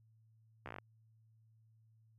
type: slowing click train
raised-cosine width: 0.5 ms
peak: -30 dBFS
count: 8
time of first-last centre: 0.66-0.785 s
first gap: 14 ms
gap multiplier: 1.08
effects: added 111 Hz sine -65 dBFS peak until 2.18 s